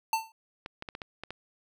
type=tone with exponential decay; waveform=square; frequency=893 Hz; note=A5; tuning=25 cents sharp; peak=-22 dBFS; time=0.13-0.32 s; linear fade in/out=2 ms; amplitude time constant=41 ms
type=clicks; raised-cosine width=0.3 ms; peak=-22 dBFS; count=7; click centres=0.661 / 0.824 / 0.888 / 0.951 / 1.018 / 1.236 / 1.306 s
effects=none